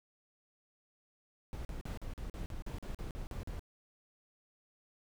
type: noise bursts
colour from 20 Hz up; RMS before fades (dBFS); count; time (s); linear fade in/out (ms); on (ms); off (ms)
brown; -41; 13; 1.53-3.594; 0; 120; 42
effects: none